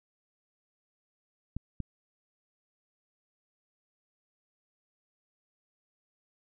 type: clicks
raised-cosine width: 5 ms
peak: -22 dBFS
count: 2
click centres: 1.566 / 1.803 s
effects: none